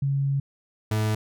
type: tone pair in turn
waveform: sine / 40% pulse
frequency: 138.6 / 107.94 Hz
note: C#3 / A2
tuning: 0 / -33 cents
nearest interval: major third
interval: 433 cents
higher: first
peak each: -21 dBFS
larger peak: neither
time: 0.02-0.4 / 0.91-1.15 s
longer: first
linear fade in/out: 5 ms
effects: none